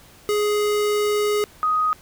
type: tone pair in turn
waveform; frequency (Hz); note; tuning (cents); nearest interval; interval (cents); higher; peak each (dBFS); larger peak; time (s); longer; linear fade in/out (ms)
square / sine; 417.3 / 1250.5; G#4 / D#6; +8 / +8; octave + perfect fifth; 1900; second; -19 / -17; second; 0.29-1.44 / 1.63-1.93; first; 0
effects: pink hiss -49 dBFS RMS until 2.01 s